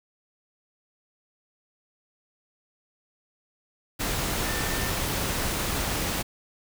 sine tone in noise, 1794 Hz, A6, 33 cents sharp, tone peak -36 dBFS, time 4.43-4.91 s, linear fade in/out 20 ms, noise pink, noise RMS -28 dBFS, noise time 3.99-6.23 s, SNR -11 dB, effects none

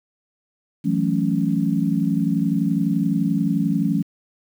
sine chord, F# minor seventh, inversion third, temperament equal with one note detuned, 164.81 / 185 / 216.5 / 277.2 Hz, E3 / F#3 / A3 / C#4, 0 / 0 / -28 / 0 cents, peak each -23 dBFS, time 0.84-4.03 s, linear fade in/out 20 ms, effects 8-bit

